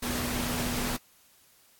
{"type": "tone in noise", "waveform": "sine", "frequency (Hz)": 243.7, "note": "B3", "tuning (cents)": -23, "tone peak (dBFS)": -34, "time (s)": [0.02, 0.97], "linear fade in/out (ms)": 10, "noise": "pink", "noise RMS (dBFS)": -32, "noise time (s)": [0.02, 0.97], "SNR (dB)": -5, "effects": ["white hiss -61 dBFS RMS until 1.79 s", "AAC 64 kbps"]}